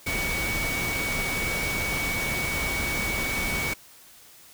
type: tone in noise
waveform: sine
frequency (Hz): 2247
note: C#7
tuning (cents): +23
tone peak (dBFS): -28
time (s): 0.06-3.74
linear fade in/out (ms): 10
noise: pink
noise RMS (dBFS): -30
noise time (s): 0.06-3.74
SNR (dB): -1
effects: white hiss -51 dBFS RMS until 4.53 s